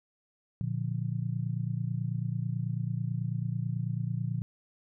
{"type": "chord", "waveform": "sine", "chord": "Bb major", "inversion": "none", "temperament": "just", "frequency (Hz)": [116.54, 145.68, 174.81], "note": ["Bb2", "D3", "F3"], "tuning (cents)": [0, -14, 2], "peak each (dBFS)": [-32, -34, -36], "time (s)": [0.61, 4.42], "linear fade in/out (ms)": 0, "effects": []}